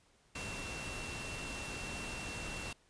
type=tone in noise; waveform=sine; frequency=2711 Hz; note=E7; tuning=48 cents sharp; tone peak=-45 dBFS; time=0.35-2.73 s; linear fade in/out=5 ms; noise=pink; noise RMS=-43 dBFS; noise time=0.35-2.73 s; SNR=-5 dB; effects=pink hiss -69 dBFS RMS until 2.89 s + resampled to 22050 Hz